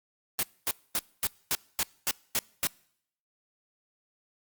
white noise bursts, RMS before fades -27 dBFS, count 9, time 0.39-2.67 s, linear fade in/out 0 ms, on 40 ms, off 240 ms, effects noise-tail reverb RT60 0.7 s tail -25 dB re dry + Opus 32 kbps

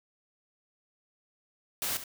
white noise with echo, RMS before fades -32 dBFS, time 1.82-1.97 s, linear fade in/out 0 ms, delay 68 ms, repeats 1, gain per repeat -11 dB, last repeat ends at 2.038 s, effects none

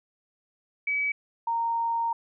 sine tone pair in turn, 2282 / 925.2 Hz, C#7 / A#5, +50 / -13 cents, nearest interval octave + major third, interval 1563 cents, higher first, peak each -24 dBFS, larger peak neither, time 0.87-1.12 / 1.47-2.13 s, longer second, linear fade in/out 5 ms, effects none

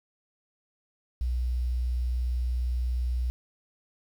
sine tone with quantisation, 61.4 Hz, B1, 9 cents flat, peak -25 dBFS, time 1.21-3.3 s, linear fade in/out 0 ms, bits 9, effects none

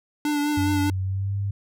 square tone with vibrato, 293.7 Hz, D4, in tune, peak -22 dBFS, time 0.25-0.9 s, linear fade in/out 2 ms, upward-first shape triangle, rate 4.9 Hz, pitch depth 31 cents each way
sine tone with pitch glide, 94.3 to 99.73 Hz, F#2 to G2, +33 to +30 cents, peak -23 dBFS, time 0.57-1.51 s, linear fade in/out 5 ms, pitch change +97 cents, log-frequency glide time 1.01-1.35 s
effects none

